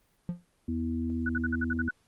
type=tone with exponential decay; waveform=triangle; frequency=174.61 Hz; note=F3; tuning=in tune; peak=-24 dBFS; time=0.29-0.45 s; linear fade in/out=0 ms; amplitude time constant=33 ms
type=harmonic tone; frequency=81.9 Hz; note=E2; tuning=11 cents flat; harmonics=1 / 3 / 4; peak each=-34 / -30 / -38 dBFS; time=0.68-1.89 s; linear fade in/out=5 ms
type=tone bursts; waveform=sine; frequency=1480 Hz; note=F#6; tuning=in tune; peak=-28 dBFS; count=8; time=1.26-1.908 s; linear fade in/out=5 ms; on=32 ms; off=56 ms
effects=pink hiss -69 dBFS RMS until 2.07 s + Opus 32 kbps